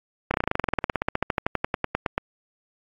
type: slowing click train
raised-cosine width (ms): 0.5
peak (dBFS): -7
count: 30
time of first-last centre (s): 0.31-2.18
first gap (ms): 30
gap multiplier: 1.05
effects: AAC 48 kbps